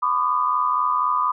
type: tone cluster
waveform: sine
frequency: 1003 / 1136 / 1220 Hz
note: B5 / C#6 / D#6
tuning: +26 / +42 / -34 cents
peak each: -22 / -25 / -21 dBFS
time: 0.02-1.32 s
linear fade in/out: 10 ms
effects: none